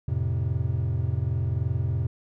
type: chord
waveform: triangle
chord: F major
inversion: none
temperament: equal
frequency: 87.31 / 110 / 130.81 Hz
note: F2 / A2 / C3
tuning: 0 / 0 / 0 cents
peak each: -26 dBFS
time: 0.08-2.07 s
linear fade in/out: 5 ms
effects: none